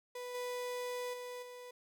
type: tone with level steps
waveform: 35% pulse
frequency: 493.9 Hz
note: B4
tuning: in tune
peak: -40 / -36 / -41 / -46 dBFS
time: 0.15-1.71 s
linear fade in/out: 5 ms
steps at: 0.34 / 1.13 / 1.42 s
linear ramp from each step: 10 ms
effects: none